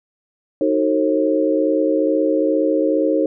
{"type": "chord", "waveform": "sine", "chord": "D# diminished seventh", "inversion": "none", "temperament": "just", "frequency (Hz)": [311.1, 373.4, 448, 537.6], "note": ["D#4", "F#4", "A4", "C5"], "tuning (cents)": [0, 16, 31, 47], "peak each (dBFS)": [-18, -24, -21, -19], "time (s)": [0.61, 3.26], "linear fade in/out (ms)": 2, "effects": []}